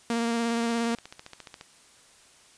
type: tone with vibrato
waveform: sawtooth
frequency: 232.6 Hz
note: A#3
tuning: 4 cents flat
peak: -21 dBFS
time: 0.1-0.95 s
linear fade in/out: 2 ms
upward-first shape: sine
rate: 17 Hz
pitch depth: 18 cents each way
type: click train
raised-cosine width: 0.2 ms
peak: -24 dBFS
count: 17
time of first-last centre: 0.5-1.611 s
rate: 14.4 Hz
effects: white hiss -56 dBFS RMS until 2.57 s + resampled to 22050 Hz